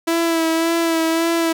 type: tone with vibrato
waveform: sawtooth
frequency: 329.6 Hz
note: E4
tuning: in tune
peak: -12 dBFS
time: 0.07-1.53 s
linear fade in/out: 10 ms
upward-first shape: sine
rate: 1.8 Hz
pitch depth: 28 cents each way
effects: none